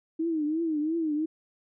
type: tone with vibrato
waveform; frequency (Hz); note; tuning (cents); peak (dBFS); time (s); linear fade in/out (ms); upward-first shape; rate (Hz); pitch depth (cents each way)
sine; 315.2; D#4; +23; -25; 0.19-1.26; 10; triangle; 2.9; 130
effects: none